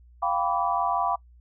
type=chord; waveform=sine; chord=G dominant seventh; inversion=third; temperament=equal with one note detuned; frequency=698.5 / 784 / 987.8 / 1154.5 Hz; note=F5 / G5 / B5 / D6; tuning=0 / 0 / 0 / -30 cents; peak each=-28 dBFS; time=0.22-1.16 s; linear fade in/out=10 ms; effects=noise-tail reverb RT60 0.1 s tail -23 dB re dry + added 60 Hz sine -50 dBFS peak until 1.4 s